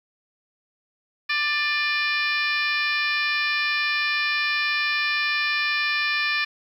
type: harmonic tone with a mistuned harmonic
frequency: 589 Hz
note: D5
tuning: 5 cents sharp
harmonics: 2 / 3 / 4 / 5 / 6 / 7 / 8 / 9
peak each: -31 / -25 / -25 / -35 / -34 / -34 / -35 / -35 dBFS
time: 1.29-6.45 s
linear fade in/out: 10 ms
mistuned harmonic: 4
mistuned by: +36 cents
effects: 9-bit